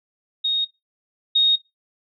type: tone pair in turn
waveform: sine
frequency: 3729 / 3729 Hz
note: A#7 / A#7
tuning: 0 / 0 cents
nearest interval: unison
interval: 0 cents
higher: neither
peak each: -18 / -13 dBFS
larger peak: second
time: 0.44-0.65 / 1.35-1.56 s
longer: neither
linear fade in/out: 10 ms
effects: noise-tail reverb RT60 0.2 s tail -21 dB re dry